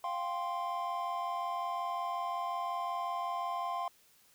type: chord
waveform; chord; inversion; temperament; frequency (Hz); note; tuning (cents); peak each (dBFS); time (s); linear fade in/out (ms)
triangle; F suspended second; none; equal; 698.5 / 784 / 1046.5; F5 / G5 / C6; 0 / 0 / 0; -36 / -39 / -34; 0.04-3.88; 2
effects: white hiss -65 dBFS RMS until 4.34 s